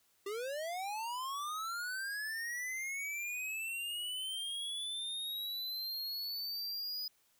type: linear sweep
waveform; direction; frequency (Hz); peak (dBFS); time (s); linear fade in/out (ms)
square; up; 386.5 to 4978; -38; 0.26-7.08; 5
effects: white hiss -72 dBFS RMS until 7.39 s